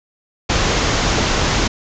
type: low-pass noise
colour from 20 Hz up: pink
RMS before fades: -17 dBFS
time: 0.49-1.68 s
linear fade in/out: 10 ms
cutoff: 7100 Hz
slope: 96 dB/octave
effects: none